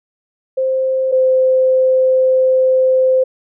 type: tone pair in turn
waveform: sine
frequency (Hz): 524 / 518.6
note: C5 / C5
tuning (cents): +2 / -15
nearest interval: unison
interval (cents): 17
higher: first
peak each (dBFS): -13 / -9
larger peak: second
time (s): 0.57-1.12 / 1.12-3.24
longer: second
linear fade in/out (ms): 10
effects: none